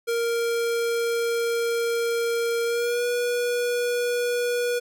square tone with pitch glide, 466.2 to 484.3 Hz, A#4 to B4, 0 to -34 cents, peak -23 dBFS, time 0.07-4.8 s, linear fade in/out 20 ms, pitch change +66 cents, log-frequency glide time 2.65-3.05 s, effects none

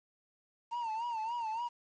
triangle tone with vibrato, 915 Hz, A#5, 32 cents flat, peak -32 dBFS, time 0.71-1.69 s, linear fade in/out 20 ms, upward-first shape sine, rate 3.5 Hz, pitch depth 94 cents each way, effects resampled to 16000 Hz + 10-bit

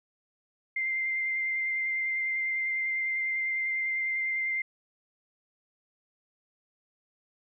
sine tone with vibrato, 2092 Hz, C7, 1 cent flat, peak -27 dBFS, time 0.76-4.62 s, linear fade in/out 5 ms, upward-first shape square, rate 10 Hz, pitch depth 10 cents each way, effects none

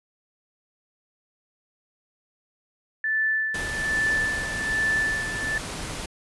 sine tone with tremolo, 1756 Hz, A6, 4 cents flat, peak -20 dBFS, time 3.04-5.58 s, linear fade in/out 2 ms, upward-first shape sine, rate 1.2 Hz, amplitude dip 65%
pink noise, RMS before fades -33 dBFS, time 3.54-6.06 s, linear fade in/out 5 ms
effects resampled to 24000 Hz

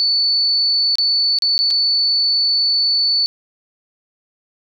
sine tone with dropouts, 4476 Hz, C#8, 16 cents sharp, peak -13 dBFS, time 0-3.26 s, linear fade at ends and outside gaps 0 ms, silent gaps 0.955-0.984 / 1.387-1.422 / 1.58-1.59 / 1.705-1.709 s, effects none

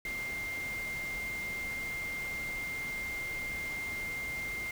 sine tone in noise, 2100 Hz, C7, 6 cents sharp, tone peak -35 dBFS, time 0.05-4.71 s, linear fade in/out 2 ms, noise pink, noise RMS -45 dBFS, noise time 0.05-4.71 s, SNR +7 dB, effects none

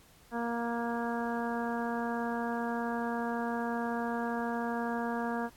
harmonic tone, 234.7 Hz, A#3, 12 cents sharp, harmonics 1 / 2 / 3 / 4 / 5 / 6 / 7, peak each -34 / -38 / -38 / -39 / -44 / -45 / -42 dBFS, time 0.31-5.5 s, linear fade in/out 50 ms, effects pink hiss -60 dBFS RMS until 5.56 s + AAC 64 kbps

